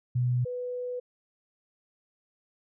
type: tone pair in turn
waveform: sine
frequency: 123.8 / 495.2 Hz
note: B2 / B4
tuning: +5 / +5 cents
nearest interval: 2 octaves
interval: 2400 cents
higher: second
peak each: -23 / -31 dBFS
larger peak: first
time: 0.15-0.45 / 0.45-1 s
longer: second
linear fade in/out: 10 ms
effects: none